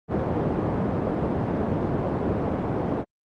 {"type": "band-pass noise", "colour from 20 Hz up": "pink", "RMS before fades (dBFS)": -25, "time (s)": [0.08, 3.05], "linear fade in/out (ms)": 50, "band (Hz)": [110, 670], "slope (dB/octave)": 12, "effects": ["Opus 32 kbps"]}